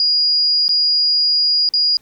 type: tone with dropouts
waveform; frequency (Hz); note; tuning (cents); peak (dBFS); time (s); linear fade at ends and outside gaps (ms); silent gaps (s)
sine; 4873; D#8; -37; -12; 0-1.97; 1; 0.681-0.692 / 1.69-1.737
effects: pink hiss -55 dBFS RMS until 2.01 s